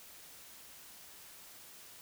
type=silence; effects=white hiss -54 dBFS RMS until 2.01 s